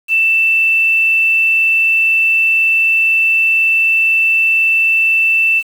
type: tone with quantisation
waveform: sine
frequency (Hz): 2661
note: E7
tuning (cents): +16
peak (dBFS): -9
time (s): 0.08-5.63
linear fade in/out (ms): 50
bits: 6
effects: none